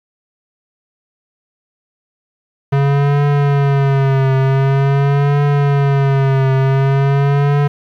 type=tone with vibrato; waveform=square; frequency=138.59 Hz; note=C#3; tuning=in tune; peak=-11 dBFS; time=2.72-7.68 s; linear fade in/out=10 ms; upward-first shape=triangle; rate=0.46 Hz; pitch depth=71 cents each way; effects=low-pass 2000 Hz 12 dB/octave + 8-bit